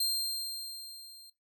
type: tone with level ramp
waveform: sawtooth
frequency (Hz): 4181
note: C8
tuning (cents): -2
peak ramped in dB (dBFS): -24 to -48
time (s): 0-1.3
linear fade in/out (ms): 5
effects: noise-tail reverb RT60 0.2 s tail -18 dB re dry